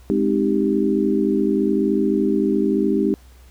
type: chord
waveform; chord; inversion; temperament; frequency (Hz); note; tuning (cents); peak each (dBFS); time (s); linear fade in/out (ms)
sine; Ab major seventh; none; equal; 207.7 / 261.6 / 311.1 / 392; Ab3 / C4 / Eb4 / G4; 0 / 0 / 0 / 0; -21 / -23 / -21 / -21; 0.1-3.14; 0
effects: added 63 Hz sine -44 dBFS peak until 3.5 s + pink hiss -54 dBFS RMS until 3.5 s